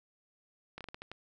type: slowing click train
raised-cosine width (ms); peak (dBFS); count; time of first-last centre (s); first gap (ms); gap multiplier
0.3; -27; 7; 0.78-1.116; 27; 1.29
effects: none